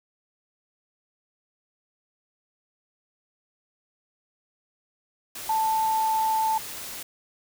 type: tone in noise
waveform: sine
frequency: 882 Hz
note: A5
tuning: 4 cents sharp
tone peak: -21 dBFS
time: 5.49-6.58 s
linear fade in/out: 5 ms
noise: white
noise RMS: -37 dBFS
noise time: 5.35-7.03 s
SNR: +13 dB
effects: none